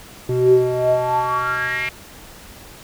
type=tone with band-pass filter sweep; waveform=square; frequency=125.4 Hz; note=B2; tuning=27 cents sharp; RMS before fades=-18 dBFS; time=0.29-1.89 s; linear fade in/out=2 ms; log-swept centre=280 to 2300 Hz; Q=7.6; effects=pink hiss -41 dBFS RMS until 2.83 s